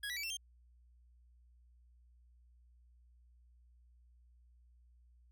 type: tone with pitch steps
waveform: 25% pulse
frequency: 1661.2 / 1952.8 / 2296 / 2699 / 3172 Hz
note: G#6 / B6 / D7 / E7 / G7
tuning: 0 / -20 / -40 / +40 / +20 cents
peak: -35 dBFS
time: 0.03-0.37 s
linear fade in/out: 5 ms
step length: 68 ms
effects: added 60 Hz sine -62 dBFS peak until 5.31 s